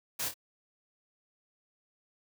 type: noise with echo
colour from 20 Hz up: white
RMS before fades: -34 dBFS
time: 0.19-0.29 s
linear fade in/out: 10 ms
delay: 26 ms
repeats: 2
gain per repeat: -7 dB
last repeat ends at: 0.342 s
effects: none